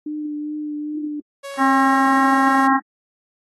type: tone with vibrato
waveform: sine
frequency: 299.6 Hz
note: D4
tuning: 35 cents sharp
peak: -24 dBFS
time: 0.06-1.2 s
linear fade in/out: 5 ms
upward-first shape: triangle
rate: 2.5 Hz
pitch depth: 20 cents each way
type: tone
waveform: sawtooth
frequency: 556 Hz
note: C#5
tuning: 5 cents sharp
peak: -26 dBFS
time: 1.43-2.68 s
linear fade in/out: 20 ms
type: harmonic tone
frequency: 268.3 Hz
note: C4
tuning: 44 cents sharp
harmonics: 1 / 3 / 4 / 5 / 6 / 7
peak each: -17 / -19 / -18 / -24 / -26 / -25 dBFS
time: 1.57-2.8 s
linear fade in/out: 50 ms
effects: AAC 32 kbps